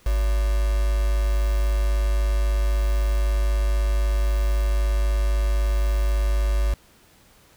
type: tone with quantisation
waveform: sine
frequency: 51.91 Hz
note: G#1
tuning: in tune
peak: -18 dBFS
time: 0.06-6.74 s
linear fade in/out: 5 ms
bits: 5
effects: pink hiss -55 dBFS RMS until 7.56 s